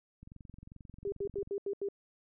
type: click train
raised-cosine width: 5 ms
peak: -38 dBFS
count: 29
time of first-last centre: 0.23-1.474 s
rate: 22.5 Hz
type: tone bursts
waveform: sine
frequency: 400 Hz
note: G4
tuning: 35 cents sharp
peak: -32 dBFS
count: 6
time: 1.05-1.887 s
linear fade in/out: 2 ms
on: 72 ms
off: 81 ms
effects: none